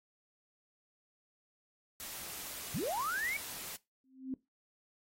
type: noise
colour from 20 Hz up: white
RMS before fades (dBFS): -44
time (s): 2-3.76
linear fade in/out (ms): 0
type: linear sweep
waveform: sine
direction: up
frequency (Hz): 98.3 to 2300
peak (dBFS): -33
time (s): 2.74-3.37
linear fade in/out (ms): 5
type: tone with exponential growth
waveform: sine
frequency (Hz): 262.3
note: C4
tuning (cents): +4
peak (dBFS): -32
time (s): 4.04-4.34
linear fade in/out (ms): 2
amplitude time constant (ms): 65
effects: noise-tail reverb RT60 0.2 s tail -19 dB re dry + AAC 48 kbps